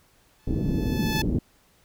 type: tone with exponential growth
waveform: 10% pulse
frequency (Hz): 869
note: A5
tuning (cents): -22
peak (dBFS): -16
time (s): 0.39-1.22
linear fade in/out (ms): 5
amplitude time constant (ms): 180
type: low-pass noise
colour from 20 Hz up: white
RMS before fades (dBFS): -25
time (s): 0.47-1.39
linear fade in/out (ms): 5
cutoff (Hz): 310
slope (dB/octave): 24
effects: pink hiss -61 dBFS RMS until 1.84 s